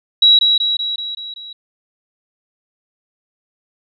sine tone with echo, 3880 Hz, B7, 31 cents flat, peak -6 dBFS, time 0.22-0.39 s, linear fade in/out 5 ms, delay 190 ms, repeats 6, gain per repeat -4 dB, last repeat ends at 1.53 s, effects none

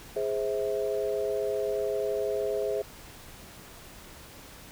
sine chord, Ab augmented, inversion none, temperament equal with one note detuned, 415.3 / 523.3 / 650.9 Hz, Ab4 / C5 / E5, 0 / 0 / -22 cents, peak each -29 / -32 / -33 dBFS, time 0.16-2.82 s, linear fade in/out 5 ms, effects pink hiss -48 dBFS RMS until 4.71 s

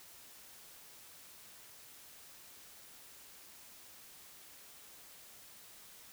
silence, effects white hiss -56 dBFS RMS until 6.12 s

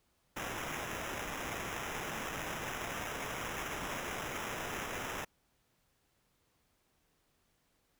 white noise with sample-and-hold, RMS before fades -40 dBFS, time 0.36-5.25 s, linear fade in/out 10 ms, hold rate 4410 Hz, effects pink hiss -75 dBFS RMS until 7.99 s

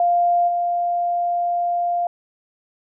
sine tone with level steps, 698.5 Hz, F5, in tune, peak -14 / -18 dBFS, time 0-2.07 s, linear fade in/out 2 ms, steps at 0.47 s, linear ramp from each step 20 ms, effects none

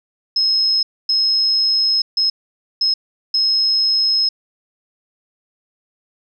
sine tone bursts at uneven times, 5160 Hz, E8, 38 cents flat, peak -13 dBFS, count 5, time 0.36-0.83 / 1.09-2.02 / 2.17-2.3 / 2.81-2.94 / 3.34-4.29 s, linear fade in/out 5 ms, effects none

